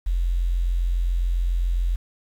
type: tone with quantisation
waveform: sine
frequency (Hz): 43.65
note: F1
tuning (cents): 0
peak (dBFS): -19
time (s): 0.06-1.96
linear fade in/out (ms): 10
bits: 8
effects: none